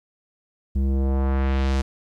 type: tone with low-pass filter sweep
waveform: square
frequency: 67 Hz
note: C2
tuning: 42 cents sharp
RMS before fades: -21 dBFS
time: 0.75-1.82 s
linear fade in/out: 10 ms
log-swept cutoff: 200 to 7500 Hz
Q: 1
effects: 10-bit